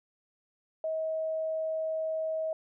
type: tone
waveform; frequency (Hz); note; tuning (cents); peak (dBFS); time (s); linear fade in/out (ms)
sine; 637; D#5; +41; -29; 0.84-2.53; 2
effects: none